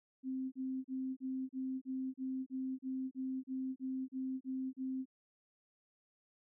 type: tone bursts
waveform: sine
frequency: 261.6 Hz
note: C4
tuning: in tune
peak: -36 dBFS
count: 15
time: 0.23-5.056 s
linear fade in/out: 50 ms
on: 290 ms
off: 34 ms
effects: none